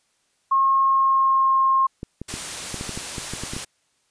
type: tone with pitch glide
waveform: sine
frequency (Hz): 1079 to 1067.8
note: C#6 to C6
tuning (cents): -47 to +35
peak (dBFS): -15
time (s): 0.51-1.87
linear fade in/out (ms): 10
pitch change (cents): -18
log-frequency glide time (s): 0.81-1.55
type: clicks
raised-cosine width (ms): 3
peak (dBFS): -18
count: 12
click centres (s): 2.031 / 2.216 / 2.34 / 2.743 / 2.811 / 2.893 / 2.975 / 3.182 / 3.336 / 3.436 / 3.535 / 3.565
type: noise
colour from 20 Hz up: white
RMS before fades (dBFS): -31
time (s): 2.28-3.65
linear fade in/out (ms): 10
effects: white hiss -67 dBFS RMS until 4.1 s + resampled to 22050 Hz